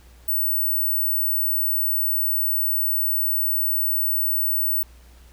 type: tone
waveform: sine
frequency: 15860 Hz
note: B9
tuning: 6 cents sharp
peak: -19 dBFS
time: 0.28-4.83 s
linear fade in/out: 5 ms
effects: added 60 Hz sine -46 dBFS peak until 5.32 s + pink hiss -55 dBFS RMS until 5.32 s